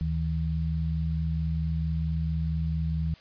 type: tone pair together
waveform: sine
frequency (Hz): 75.51 / 160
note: D2 / D#3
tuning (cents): +49 / +49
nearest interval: octave + minor second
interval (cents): 1300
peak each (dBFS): -28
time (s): 0.01-3.14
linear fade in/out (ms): 0
effects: white hiss -54 dBFS RMS until 3.2 s + resampled to 11025 Hz